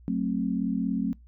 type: chord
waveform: sine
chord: F# diminished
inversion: none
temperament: just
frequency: 185 / 222 / 266.4 Hz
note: F#3 / A3 / C4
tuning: 0 / +16 / +31 cents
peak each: -29 dBFS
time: 0.08-1.13 s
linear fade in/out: 0 ms
effects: noise-tail reverb RT60 0.2 s tail -26 dB re dry + added 60 Hz sine -49 dBFS peak until 1.27 s